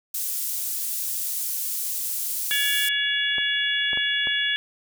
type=high-pass noise; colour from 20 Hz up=pink; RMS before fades=-28 dBFS; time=0.14-2.89 s; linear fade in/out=5 ms; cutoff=10000 Hz; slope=12 dB/octave
type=harmonic tone; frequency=566 Hz; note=C#5; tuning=36 cents sharp; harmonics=3 / 4 / 5 / 6; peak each=-25 / -31 / -29 / -25 dBFS; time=2.51-4.56 s; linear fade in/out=0 ms
type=clicks; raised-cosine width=1 ms; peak=-22 dBFS; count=4; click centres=3.383 / 3.932 / 3.974 / 4.272 s
effects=none